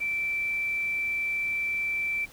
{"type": "tone with quantisation", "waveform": "sine", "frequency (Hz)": 2334, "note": "D7", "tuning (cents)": -11, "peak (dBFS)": -26, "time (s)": [0, 2.26], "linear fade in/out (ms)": 20, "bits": 9, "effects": ["pink hiss -51 dBFS RMS until 2.32 s"]}